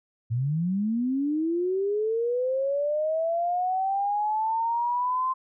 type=linear sweep; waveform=sine; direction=up; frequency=110 to 1046 Hz; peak=-23 dBFS; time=0.3-5.34 s; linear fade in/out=20 ms; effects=none